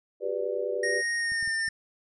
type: chord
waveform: sine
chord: G major seventh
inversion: third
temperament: equal with one note detuned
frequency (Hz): 370 / 400 / 493.9 / 587.3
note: F#4 / G4 / B4 / D5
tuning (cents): 0 / +35 / 0 / 0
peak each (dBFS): -36 / -32 / -31 / -33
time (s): 0.2-1.03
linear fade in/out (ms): 50
type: tone with pitch glide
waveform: square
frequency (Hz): 1864 to 1802.6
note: A#6 to A6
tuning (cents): -1 to +41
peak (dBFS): -27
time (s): 0.83-1.69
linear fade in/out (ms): 5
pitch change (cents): -58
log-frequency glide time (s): 1.17-1.54
type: clicks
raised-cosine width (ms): 5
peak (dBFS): -36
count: 4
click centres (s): 1.32 / 1.427 / 1.476 / 1.681
effects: resampled to 24000 Hz